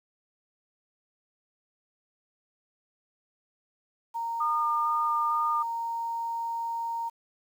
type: tone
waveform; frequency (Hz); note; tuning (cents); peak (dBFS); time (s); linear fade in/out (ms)
sine; 925; A#5; -14; -29; 4.14-7.1; 20
type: tone with vibrato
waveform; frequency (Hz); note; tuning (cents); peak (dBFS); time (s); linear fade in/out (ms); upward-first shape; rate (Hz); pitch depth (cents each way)
sine; 1211; D#6; -47; -25; 4.4-5.63; 10; square; 2.2; 8
effects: 9-bit